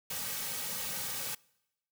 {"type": "noise with comb filter", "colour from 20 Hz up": "white", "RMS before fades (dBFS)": -37, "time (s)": [0.1, 1.35], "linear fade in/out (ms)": 5, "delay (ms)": 2.9, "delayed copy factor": -0.95, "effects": ["noise-tail reverb RT60 0.9 s tail -25 dB re dry"]}